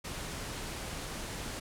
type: low-pass noise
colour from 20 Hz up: pink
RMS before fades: -40 dBFS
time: 0.04-1.6 s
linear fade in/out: 10 ms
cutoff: 11000 Hz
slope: 24 dB/octave
effects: none